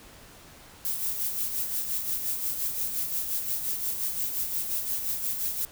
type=noise with tremolo; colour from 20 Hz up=violet; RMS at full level=-28 dBFS; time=0.85-5.65 s; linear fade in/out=0 ms; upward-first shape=sine; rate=5.7 Hz; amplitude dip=50%; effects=pink hiss -50 dBFS RMS until 5.71 s